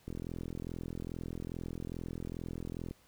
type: click train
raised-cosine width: 3 ms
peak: -27 dBFS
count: 121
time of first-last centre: 0.08-2.91 s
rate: 42.4 Hz
effects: pink hiss -65 dBFS RMS until 3.07 s